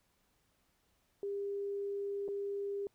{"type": "tone with dropouts", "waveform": "sine", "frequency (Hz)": 401, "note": "G4", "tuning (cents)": 39, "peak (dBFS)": -35, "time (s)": [1.23, 2.87], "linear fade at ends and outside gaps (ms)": 1, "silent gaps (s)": [2.28, 2.286], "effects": ["pink hiss -75 dBFS RMS until 2.94 s"]}